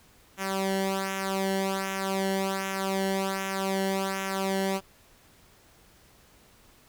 sawtooth tone with flanger, 193 Hz, G3, 27 cents flat, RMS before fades -29 dBFS, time 0.37-4.81 s, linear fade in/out 50 ms, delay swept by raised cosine 0.22 to 0.82 ms, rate 1.3 Hz, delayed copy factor -0.75, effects pink hiss -58 dBFS RMS until 6.88 s

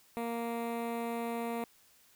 15% pulse tone with notch filter, 233.1 Hz, A#3, in tune, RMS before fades -36 dBFS, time 0.17-1.64 s, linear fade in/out 0 ms, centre 5400 Hz, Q 0.51, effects white hiss -64 dBFS RMS until 2.15 s

